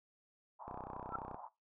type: band-pass noise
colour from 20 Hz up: pink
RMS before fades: -50 dBFS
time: 0.59-1.49 s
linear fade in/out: 20 ms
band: 760 to 1000 Hz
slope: 48 dB/octave
type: click train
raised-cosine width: 1 ms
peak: -31 dBFS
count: 22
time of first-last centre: 0.68-1.345 s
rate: 31.6 Hz
type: tone with exponential growth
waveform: sine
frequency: 1336 Hz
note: E6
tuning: 23 cents sharp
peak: -33 dBFS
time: 1.07-1.16 s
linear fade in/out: 5 ms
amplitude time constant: 18 ms
effects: noise-tail reverb RT60 0.2 s tail -17 dB re dry